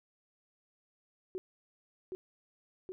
sine tone with echo, 372 Hz, F#4, 9 cents sharp, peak -35 dBFS, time 1.35-1.38 s, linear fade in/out 0 ms, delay 770 ms, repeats 2, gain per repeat -2 dB, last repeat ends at 2.92 s, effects none

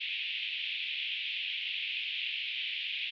pink band-pass noise, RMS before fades -36 dBFS, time 0-3.11 s, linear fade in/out 20 ms, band 2400 to 3400 Hz, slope 48 dB/octave, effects none

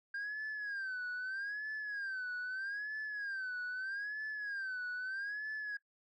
sine tone with vibrato, 1598 Hz, G6, 33 cents sharp, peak -35 dBFS, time 0.14-5.77 s, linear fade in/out 5 ms, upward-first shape sine, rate 0.79 Hz, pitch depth 140 cents each way, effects noise-tail reverb RT60 0.1 s tail -18 dB re dry + tanh soft clip ceiling -36 dBFS

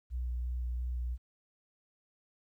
sine tone with vibrato, 61.1 Hz, B1, 18 cents flat, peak -31 dBFS, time 0.1-1.18 s, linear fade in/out 50 ms, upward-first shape square, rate 2.9 Hz, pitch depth 14 cents each way, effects tanh soft clip ceiling -29 dBFS + 12-bit

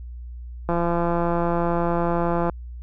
click train, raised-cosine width 1 ms, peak -10 dBFS, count 310, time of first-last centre 0.69-2.497 s, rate 171 Hz, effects added 60 Hz sine -33 dBFS peak until 2.82 s

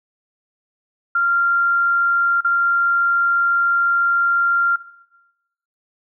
sine tone with dropouts, 1387 Hz, F6, 12 cents flat, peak -14 dBFS, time 1.15-4.76 s, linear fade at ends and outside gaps 5 ms, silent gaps 2.408-2.446 s, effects noise-tail reverb RT60 1.0 s tail -17 dB re dry

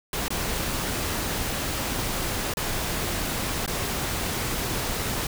pink noise with dropouts, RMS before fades -28 dBFS, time 0.13-5.27 s, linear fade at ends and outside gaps 2 ms, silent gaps 0.282-0.304 / 2.538-2.57 / 3.662-3.677 s, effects none

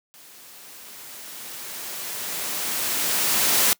white noise with level ramp, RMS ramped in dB -48 to -18 dBFS, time 0.14-3.73 s, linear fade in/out 0 ms, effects noise-tail reverb RT60 0.1 s tail -24 dB re dry + high-pass 150 Hz 12 dB/octave

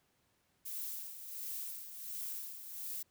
violet noise with tremolo, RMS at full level -41 dBFS, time 0.65-3.03 s, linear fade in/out 10 ms, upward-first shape sine, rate 1.4 Hz, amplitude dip 60%, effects pink hiss -75 dBFS RMS until 3.1 s + high-pass 60 Hz 12 dB/octave

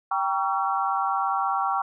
sine chord, G diminished seventh, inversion none, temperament just, 784 / 940.8 / 1128.9 / 1354.7 Hz, G5 / Bb5 / Db6 / Fb6, 0 / +16 / +31 / +47 cents, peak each -26 / -30 / -27 / -29 dBFS, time 0.11-1.82 s, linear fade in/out 5 ms, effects none

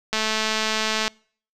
click train, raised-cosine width 0.2 ms, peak -6 dBFS, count 208, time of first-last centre 0.13-1.08 s, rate 218 Hz, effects noise-tail reverb RT60 0.5 s tail -26 dB re dry

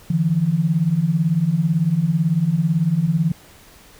sine beating tone pair, 150.4 / 168.4 Hz, D3 / E3, +42 / +37 cents, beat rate 18 Hz, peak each -20 / -17 dBFS, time 0.1-3.32 s, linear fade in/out 5 ms, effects pink hiss -47 dBFS RMS until 3.99 s

